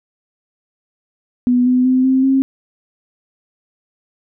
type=tone with pitch steps; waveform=sine; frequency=246.9 / 251.9 / 257.1 / 262.3 / 267.7 Hz; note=B3 / B3 / C4 / C4 / C4; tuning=0 / +34 / -30 / +4 / +40 cents; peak=-10 dBFS; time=1.47-2.42 s; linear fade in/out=0 ms; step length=190 ms; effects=none